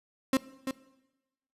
35% pulse tone with echo, 265.1 Hz, C4, 23 cents sharp, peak -20 dBFS, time 0.33-0.37 s, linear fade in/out 2 ms, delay 340 ms, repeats 1, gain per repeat -8 dB, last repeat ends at 0.71 s, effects noise-tail reverb RT60 1.0 s tail -18 dB re dry + resampled to 32000 Hz

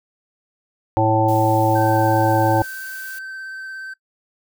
harmonic tone, 110 Hz, A2, in tune, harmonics 1 / 3 / 5 / 7 / 8, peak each -20 / -20 / -20 / -20 / -20 dBFS, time 0.97-2.62 s, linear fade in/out 0 ms
blue noise, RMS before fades -38 dBFS, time 1.28-3.19 s, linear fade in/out 5 ms
triangle tone with vibrato, 1548 Hz, G6, 22 cents flat, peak -28 dBFS, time 1.75-3.94 s, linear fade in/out 10 ms, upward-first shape square, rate 17 Hz, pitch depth 9 cents each way
effects noise-tail reverb RT60 0.1 s tail -19 dB re dry

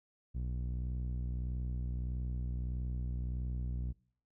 sawtooth tone with low-pass filter, 61.6 Hz, B1, 4 cents flat, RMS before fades -37 dBFS, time 0.34-3.93 s, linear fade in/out 20 ms, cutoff 160 Hz, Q 0.82, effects noise-tail reverb RT60 0.6 s tail -25 dB re dry

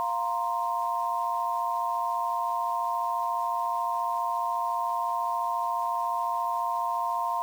sine chord, F suspended fourth, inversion none, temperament equal, 698.5 / 932.3 / 1046.5 Hz, F5 / Bb5 / C6, 0 / 0 / 0 cents, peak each -32 / -29 / -30 dBFS, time 0-7.42 s, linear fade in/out 0 ms, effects 8-bit

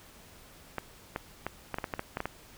clicks, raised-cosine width 0.5 ms, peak -17 dBFS, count 11, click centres 0.783 / 1.161 / 1.466 / 1.743 / 1.785 / 1.842 / 1.938 / 1.994 / 2.171 / 2.204 / 2.256 s, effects pink hiss -54 dBFS RMS until 2.57 s

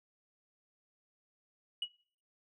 sine tone with exponential decay, 2918 Hz, F#7, 25 cents flat, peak -28 dBFS, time 1.82-1.9 s, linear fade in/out 5 ms, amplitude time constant 17 ms, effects noise-tail reverb RT60 0.5 s tail -24 dB re dry + tanh soft clip ceiling -29 dBFS

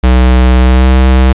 square tone with pitch glide, 63 to 64.62 Hz, B1 to C2, +35 to -21 cents, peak -4 dBFS, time 0.03-1.33 s, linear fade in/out 10 ms, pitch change +44 cents, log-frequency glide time 0.6-0.92 s, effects resampled to 8000 Hz + 7-bit

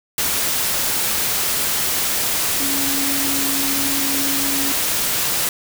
sine tone in noise, 277.2 Hz, C#4, in tune, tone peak -25 dBFS, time 2.6-4.72 s, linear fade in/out 2 ms, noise white, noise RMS -20 dBFS, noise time 0.18-5.49 s, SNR -8 dB, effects none

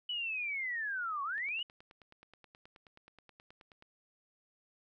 sine linear two-way sweep, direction down then up, 2984 to 1086 to 2984 Hz, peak -34 dBFS, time 0.09-1.63 s, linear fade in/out 5 ms, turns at 1.23 s
click train, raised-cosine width 0.3 ms, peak -40 dBFS, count 24, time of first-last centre 1.38-3.824 s, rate 9.41 Hz
effects none

